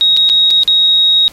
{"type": "tone with dropouts", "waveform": "sine", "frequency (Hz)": 3776, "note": "A#7", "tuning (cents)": 22, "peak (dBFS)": -6, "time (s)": [0.01, 1.28], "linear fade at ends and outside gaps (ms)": 0, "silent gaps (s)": [[0.166, 0.172], [0.291, 0.298], [0.505, 0.509], [0.634, 0.677]], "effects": ["pink hiss -39 dBFS RMS until 1.32 s", "MP3 64 kbps"]}